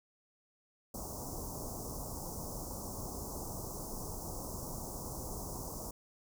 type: band-stop noise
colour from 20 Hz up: pink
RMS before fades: -42 dBFS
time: 0.94-5.91 s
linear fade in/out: 5 ms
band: 1100 to 5400 Hz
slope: 48 dB/octave
effects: none